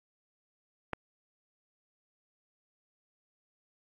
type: click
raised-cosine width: 0.5 ms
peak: -17 dBFS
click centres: 0.933 s
effects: AAC 48 kbps